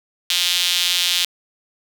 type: tone with high-pass filter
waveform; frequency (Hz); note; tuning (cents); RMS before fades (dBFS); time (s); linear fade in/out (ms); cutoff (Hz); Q
sawtooth; 177.1; F3; +24; -19; 0.3-1.25; 2; 3400; 2.8
effects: 7-bit